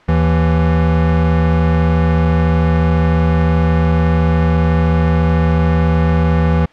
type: tone pair together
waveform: square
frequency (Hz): 78.9 / 164.7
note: D#2 / E3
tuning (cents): +25 / -1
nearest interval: octave + minor second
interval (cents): 1274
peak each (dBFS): -14 / -14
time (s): 0.08-6.66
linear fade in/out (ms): 10
effects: white hiss -45 dBFS RMS until 6.72 s + low-pass 2000 Hz 12 dB/octave